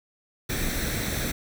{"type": "noise with comb filter", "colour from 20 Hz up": "pink", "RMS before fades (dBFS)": -28, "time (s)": [0.49, 1.32], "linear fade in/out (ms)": 10, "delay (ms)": 0.51, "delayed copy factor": 0.6, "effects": []}